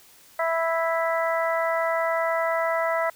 harmonic tone, 329.6 Hz, E4, in tune, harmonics 2 / 3 / 4 / 5 / 6, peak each -24 / -29 / -29 / -36 / -30 dBFS, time 0.39-3.1 s, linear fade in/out 5 ms, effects white hiss -53 dBFS RMS until 3.15 s

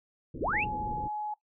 pink low-pass noise, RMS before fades -39 dBFS, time 0.34-1.08 s, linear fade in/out 5 ms, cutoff 530 Hz, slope 96 dB/octave
sine linear sweep, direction up, 127 to 2855 Hz, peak -27 dBFS, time 0.4-0.65 s, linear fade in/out 20 ms
sine tone, 844 Hz, G#5, 28 cents sharp, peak -32 dBFS, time 0.53-1.34 s, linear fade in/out 5 ms
effects noise-tail reverb RT60 0.1 s tail -18 dB re dry

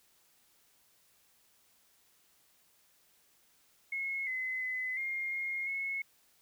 sine tone with pitch steps, 2172 / 2036 / 2023 / 2126 / 2139 / 2184 Hz, C#7 / C7 / B6 / C7 / C7 / C#7, -36 / -48 / +41 / +27 / +38 / -26 cents, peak -33 dBFS, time 3.92-6.02 s, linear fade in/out 5 ms, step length 350 ms, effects white hiss -68 dBFS RMS until 6.41 s

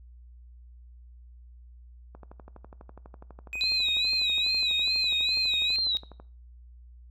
click train, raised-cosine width 1 ms, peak -32 dBFS, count 50, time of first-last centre 2.15-6.2 s, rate 12.1 Hz
triangle tone, 2503 Hz, D#7, 10 cents sharp, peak -30 dBFS, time 3.53-5.76 s, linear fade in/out 0 ms
sine tone with vibrato, 3951 Hz, B7, in tune, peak -24 dBFS, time 3.61-5.97 s, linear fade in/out 0 ms, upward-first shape sine, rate 2.4 Hz, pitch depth 100 cents each way
effects noise-tail reverb RT60 0.4 s tail -19 dB re dry + added 60 Hz sine -47 dBFS peak until 7.1 s

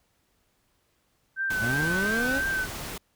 sine tone with vibrato, 1541 Hz, G6, 30 cents flat, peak -25 dBFS, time 1.36-2.67 s, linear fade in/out 50 ms, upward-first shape sine, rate 2.9 Hz, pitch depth 39 cents each way
pink noise, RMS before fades -36 dBFS, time 1.5-2.98 s, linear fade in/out 5 ms
25% pulse linear sweep, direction up, 103.83 to 283.6 Hz, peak -24 dBFS, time 1.59-2.42 s, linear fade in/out 50 ms
effects pink hiss -70 dBFS RMS until 3.15 s

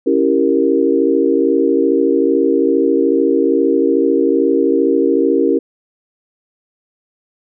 sine chord, C# diminished seventh, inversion none, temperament equal with one note detuned, 276.4 / 329.6 / 392 / 466.2 Hz, C#4 / E4 / G4 / Bb4, -5 / 0 / 0 / 0 cents, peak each -16 dBFS, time 0.06-5.59 s, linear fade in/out 10 ms, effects none

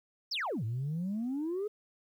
sine exponential two-way sweep, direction down then up, 5910 to 106.4 to 432 Hz, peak -30 dBFS, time 0.31-1.68 s, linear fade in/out 10 ms, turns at 0.64 s, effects tanh soft clip ceiling -29 dBFS + 11-bit

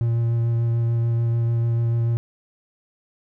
triangle tone with vibrato, 116.54 Hz, A#2, in tune, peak -16 dBFS, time 0.01-2.17 s, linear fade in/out 0 ms, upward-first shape sine, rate 6.8 Hz, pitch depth 11 cents each way, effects none

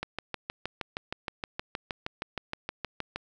click train, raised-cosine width 0.3 ms, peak -16 dBFS, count 21, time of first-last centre 0.03-3.16 s, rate 6.39 Hz, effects none

